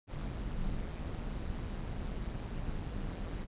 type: noise with amplitude modulation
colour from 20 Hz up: brown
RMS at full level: -35 dBFS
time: 0.07-3.47 s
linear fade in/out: 50 ms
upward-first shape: sine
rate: 170 Hz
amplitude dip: 65%
effects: resampled to 8000 Hz